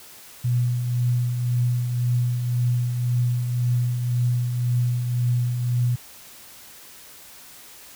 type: tone with tremolo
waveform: sine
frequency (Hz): 122.2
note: B2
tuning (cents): -18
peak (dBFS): -17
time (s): 0.44-5.96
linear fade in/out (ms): 10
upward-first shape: triangle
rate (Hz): 1.9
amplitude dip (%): 50
effects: white hiss -45 dBFS RMS until 7.95 s

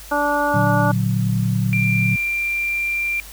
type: harmonic tone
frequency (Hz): 291.1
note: D4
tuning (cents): -15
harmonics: 1 / 2 / 3 / 4 / 5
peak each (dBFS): -25 / -22 / -21 / -25 / -23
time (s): 0.11-0.92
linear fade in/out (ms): 10
type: chord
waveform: sine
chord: Bb augmented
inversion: none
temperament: equal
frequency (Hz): 116.54 / 146.83 / 185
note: Bb2 / D3 / F#3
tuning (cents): 0 / 0 / 0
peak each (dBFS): -19 / -24 / -21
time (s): 0.54-2.16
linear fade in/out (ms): 5
type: tone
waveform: sine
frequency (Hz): 2372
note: D7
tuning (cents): +17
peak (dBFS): -19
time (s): 1.73-3.2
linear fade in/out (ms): 0
effects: added 50 Hz sine -40 dBFS peak until 3.32 s + white hiss -40 dBFS RMS until 3.32 s

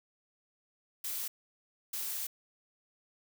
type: noise bursts at uneven times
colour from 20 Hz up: blue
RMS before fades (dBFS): -37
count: 2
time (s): 1.04-1.28 / 1.93-2.27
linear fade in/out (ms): 5
effects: none

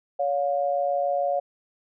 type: tone pair together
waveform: sine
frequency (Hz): 564 / 710.6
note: C#5 / F5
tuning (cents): +30 / +30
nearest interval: major third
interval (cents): 400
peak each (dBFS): -24 / -25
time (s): 0.19-1.4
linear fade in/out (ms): 10
effects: none

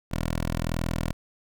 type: tone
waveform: 10% pulse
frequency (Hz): 41.2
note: E1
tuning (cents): 0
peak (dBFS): -18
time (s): 0.11-1.13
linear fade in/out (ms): 10
effects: none

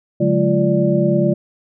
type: tone cluster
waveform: sine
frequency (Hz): 143.8 / 182.2 / 211.4 / 345.9 / 585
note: D3 / F#3 / G#3 / F4 / D5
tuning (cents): -36 / -26 / +31 / -17 / -7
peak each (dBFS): -19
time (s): 0.2-1.34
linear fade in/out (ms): 10
effects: none

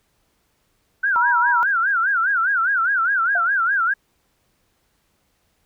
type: tone with vibrato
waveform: sine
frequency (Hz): 1480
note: F#6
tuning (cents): 0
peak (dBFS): -16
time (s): 1.03-3.94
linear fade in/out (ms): 10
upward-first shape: sine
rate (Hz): 4.9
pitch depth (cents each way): 190
type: tone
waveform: sine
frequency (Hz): 962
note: B5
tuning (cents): -46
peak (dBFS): -18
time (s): 1.16-1.63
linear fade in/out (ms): 0
type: tone with exponential decay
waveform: sine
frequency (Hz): 700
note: F5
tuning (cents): +4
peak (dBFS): -21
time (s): 3.35-3.53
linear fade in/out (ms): 5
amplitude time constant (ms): 38
effects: pink hiss -66 dBFS RMS until 5.65 s

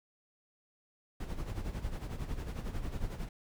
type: noise with tremolo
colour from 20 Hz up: brown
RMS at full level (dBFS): -35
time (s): 1.2-3.29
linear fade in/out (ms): 5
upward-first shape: sine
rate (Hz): 11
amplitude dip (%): 65
effects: none

